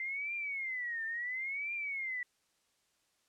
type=tone with vibrato; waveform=sine; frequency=2071 Hz; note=C7; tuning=18 cents flat; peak=-35 dBFS; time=0-2.23 s; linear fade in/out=2 ms; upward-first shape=triangle; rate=0.72 Hz; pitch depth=260 cents each way; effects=white hiss -75 dBFS RMS until 3.28 s + low-pass 9000 Hz 12 dB/octave